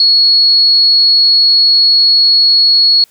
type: tone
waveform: sine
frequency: 4348 Hz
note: C#8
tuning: 34 cents flat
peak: -5 dBFS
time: 0-3.04 s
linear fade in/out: 2 ms
effects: white hiss -50 dBFS RMS until 3.1 s